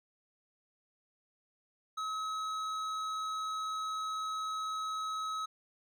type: tone with hard clipping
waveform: sine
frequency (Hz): 1282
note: E6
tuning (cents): -49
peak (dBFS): -36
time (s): 1.97-5.46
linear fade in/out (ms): 10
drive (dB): 10
effects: none